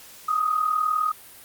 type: tone with amplitude modulation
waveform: sine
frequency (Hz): 1248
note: D#6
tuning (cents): +5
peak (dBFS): -17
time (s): 0.28-1.12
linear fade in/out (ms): 10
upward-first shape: sine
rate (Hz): 39.9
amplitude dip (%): 70
effects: white hiss -46 dBFS RMS until 1.44 s + Opus 48 kbps